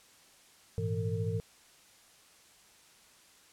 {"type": "tone cluster", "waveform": "sine", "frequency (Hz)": [102.4, 116.3, 163.7, 454], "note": ["G#2", "A#2", "E3", "A#4"], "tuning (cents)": [-24, -4, -12, -46], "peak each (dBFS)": [-33, -37, -37, -37], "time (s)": [0.78, 1.4], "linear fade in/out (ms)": 0, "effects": ["white hiss -60 dBFS RMS until 3.52 s", "low-pass 10000 Hz 12 dB/octave"]}